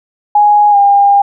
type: tone with pitch glide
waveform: sine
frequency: 830.6 to 804.2 Hz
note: G#5 to G5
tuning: 0 to +44 cents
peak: -4 dBFS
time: 0.35-1.22 s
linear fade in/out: 5 ms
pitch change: -56 cents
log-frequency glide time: 0.71-0.76 s
effects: none